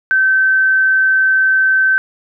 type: tone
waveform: sine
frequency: 1542 Hz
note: G6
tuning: 29 cents flat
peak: -9 dBFS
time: 0.11-1.98 s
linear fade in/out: 0 ms
effects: none